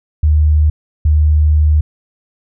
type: tone pair in turn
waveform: sine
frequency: 76.1 / 76.1 Hz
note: D#2 / D#2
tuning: -38 / -38 cents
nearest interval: unison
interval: 0 cents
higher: neither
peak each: -7 dBFS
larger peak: neither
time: 0.23-0.7 / 1.05-1.81 s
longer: second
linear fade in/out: 5 ms
effects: none